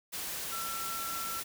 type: tone in noise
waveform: sine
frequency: 1346 Hz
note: E6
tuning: 36 cents sharp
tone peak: -38 dBFS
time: 0.51-1.41 s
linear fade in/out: 20 ms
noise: white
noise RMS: -38 dBFS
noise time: 0.12-1.44 s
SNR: -3 dB
effects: none